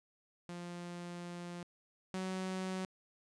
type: tone pair in turn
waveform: sawtooth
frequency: 174.61 / 187.26 Hz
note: F3 / F#3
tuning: 0 / +21 cents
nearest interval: minor second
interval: 121 cents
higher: second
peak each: -39 / -33 dBFS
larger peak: second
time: 0.49-1.63 / 2.14-2.85 s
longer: first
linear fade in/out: 0 ms
effects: resampled to 22050 Hz